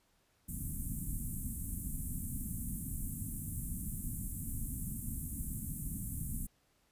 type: band-stop noise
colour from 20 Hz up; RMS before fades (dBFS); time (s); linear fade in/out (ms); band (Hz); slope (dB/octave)
pink; -39; 0.48-6.47; 10; 260 to 8300; 48
effects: pink hiss -73 dBFS RMS until 6.91 s + resampled to 32000 Hz